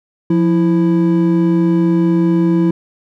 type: tone pair together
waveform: triangle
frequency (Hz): 174.61 / 330.2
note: F3 / E4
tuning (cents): 0 / +3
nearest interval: major seventh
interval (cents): 1103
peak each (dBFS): -11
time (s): 0.3-2.71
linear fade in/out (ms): 5
effects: none